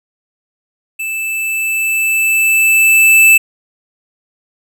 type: tone with level ramp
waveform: square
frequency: 2637 Hz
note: E7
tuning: in tune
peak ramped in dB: -19 to -4 dBFS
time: 0.99-3.38 s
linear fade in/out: 10 ms
effects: none